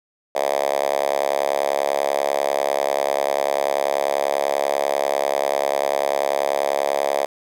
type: tone with high-pass filter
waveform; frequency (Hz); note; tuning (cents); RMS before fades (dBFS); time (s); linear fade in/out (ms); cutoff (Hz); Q
5% pulse; 70.2; C#2; +22; -21; 0.35-7.26; 5; 600; 3.6
effects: none